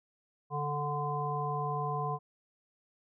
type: harmonic tone with a mistuned harmonic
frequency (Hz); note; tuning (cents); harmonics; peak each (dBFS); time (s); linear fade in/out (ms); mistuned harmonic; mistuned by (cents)
146.83; D3; 0; 1 / 3 / 5 / 7; -35 / -39 / -37 / -35; 0.5-2.19; 50; 1; -16
effects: none